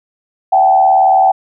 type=tone with frequency modulation; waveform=sine; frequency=765 Hz; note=G5; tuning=42 cents flat; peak=-6 dBFS; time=0.52-1.32 s; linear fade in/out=10 ms; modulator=78.3 Hz; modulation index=0.76; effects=none